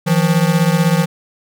square beating tone pair, 160 / 176 Hz, D#3 / F3, +49 / +14 cents, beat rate 16 Hz, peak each -15 dBFS, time 0.06-1.06 s, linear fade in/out 20 ms, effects none

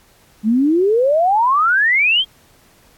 sine exponential sweep, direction up, 206.1 to 3279 Hz, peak -11 dBFS, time 0.43-2.25 s, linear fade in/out 50 ms, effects pink hiss -52 dBFS RMS until 2.97 s + AAC 64 kbps

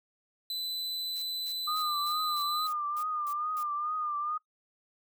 45% pulse tone, 4007 Hz, B7, 24 cents sharp, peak -32 dBFS, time 0.5-2.67 s, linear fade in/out 2 ms
blue noise bursts, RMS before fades -47 dBFS, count 9, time 1.16-3.629 s, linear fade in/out 0 ms, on 61 ms, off 240 ms
sine tone with vibrato, 1210 Hz, D#6, 49 cents flat, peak -30 dBFS, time 1.67-4.38 s, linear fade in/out 10 ms, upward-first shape triangle, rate 2.3 Hz, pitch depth 67 cents each way
effects noise-tail reverb RT60 0.1 s tail -20 dB re dry

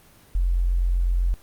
sine tone, 43.98 Hz, F1, 13 cents sharp, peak -18 dBFS, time 0.35-1.34 s, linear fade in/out 0 ms, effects pink hiss -53 dBFS RMS until 1.42 s + Opus 24 kbps

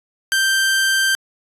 sawtooth tone, 1568 Hz, G6, in tune, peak -11 dBFS, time 0.32-1.15 s, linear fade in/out 0 ms, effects resampled to 32000 Hz

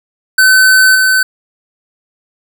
square tone with level steps, 1522 Hz, F#6, 48 cents sharp, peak -5 / -8 dBFS, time 0.38-1.23 s, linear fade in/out 5 ms, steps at 0.95 s, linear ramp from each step 2 ms, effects none

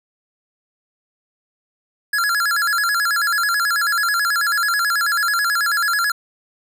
square tone with vibrato, 1520 Hz, F#6, 46 cents sharp, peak -17 dBFS, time 2.13-6.12 s, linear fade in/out 5 ms, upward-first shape square, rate 9.2 Hz, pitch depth 170 cents each way, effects none

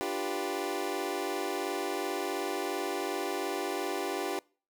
25% pulse chord, G dominant seventh, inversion second, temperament equal, 293.7 / 349.2 / 392 / 493.9 Hz, D4 / F4 / G4 / B4, 0 / 0 / 0 / 0 cents, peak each -35 / -33 / -31 / -36 dBFS, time 0.01-4.39 s, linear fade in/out 0 ms, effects noise-tail reverb RT60 0.4 s tail -25 dB re dry

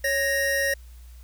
square tone pair together, 554.4 / 1864.7 Hz, C#5 / A#6, 0 / 0 cents, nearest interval octave + major sixth, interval 2100 cents, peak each -27 / -24 dBFS, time 0.04-0.74 s, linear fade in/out 5 ms, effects added 60 Hz sine -42 dBFS peak until 1.23 s + white hiss -58 dBFS RMS until 1.23 s

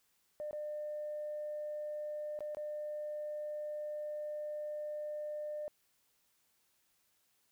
sine tone with dropouts, 600 Hz, D5, 37 cents sharp, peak -37 dBFS, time 0.4-5.68 s, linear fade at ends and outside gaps 0 ms, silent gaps 0.51-0.53 / 2.39-2.406 / 2.548-2.57 s, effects tanh soft clip ceiling -33 dBFS + white hiss -75 dBFS RMS until 7.51 s

